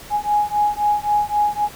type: beating tone pair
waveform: sine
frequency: 830.6 / 834.4 Hz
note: G#5 / G#5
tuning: 0 / +8 cents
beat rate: 3.8 Hz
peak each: -19 dBFS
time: 0.1-1.69 s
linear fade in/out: 50 ms
effects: pink hiss -39 dBFS RMS until 1.75 s